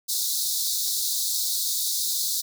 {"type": "high-pass noise", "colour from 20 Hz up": "pink", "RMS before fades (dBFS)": -26, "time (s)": [0.08, 2.42], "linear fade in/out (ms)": 20, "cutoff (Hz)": 3700, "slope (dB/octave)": 96, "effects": []}